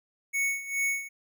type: tone with tremolo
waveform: square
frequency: 2217 Hz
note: C#7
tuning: in tune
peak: -25 dBFS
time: 0.33-1.09 s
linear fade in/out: 20 ms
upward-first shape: sine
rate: 2.4 Hz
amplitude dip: 80%
effects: none